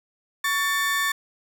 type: tone pair together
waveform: 35% pulse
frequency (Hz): 1120 / 1774.3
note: C#6 / A6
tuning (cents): +18 / +14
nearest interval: minor sixth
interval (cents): 796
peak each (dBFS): -25 / -21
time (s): 0.44-1.12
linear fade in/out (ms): 5
effects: none